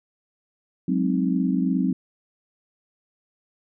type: chord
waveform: sine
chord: Ab dominant seventh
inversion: third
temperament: equal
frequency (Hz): 185 / 207.7 / 261.6 / 311.1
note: Gb3 / Ab3 / C4 / Eb4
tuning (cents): 0 / 0 / 0 / 0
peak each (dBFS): -23 / -29 / -23 / -29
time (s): 0.88-1.93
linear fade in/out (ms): 5
effects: none